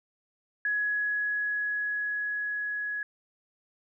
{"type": "tone with level ramp", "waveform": "sine", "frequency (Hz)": 1679, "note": "G#6", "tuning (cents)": 18, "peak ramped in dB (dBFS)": [-25, -30], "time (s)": [0.65, 3.03], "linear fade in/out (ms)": 2, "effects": []}